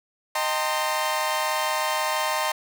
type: chord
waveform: sawtooth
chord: C minor seventh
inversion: first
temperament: equal with one note detuned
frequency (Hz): 622.3 / 784 / 910.5 / 1046.5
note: Eb5 / G5 / Bb5 / C6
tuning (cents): 0 / 0 / -41 / 0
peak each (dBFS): -25 / -28 / -24 / -24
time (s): 0.35-2.52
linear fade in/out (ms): 5
effects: none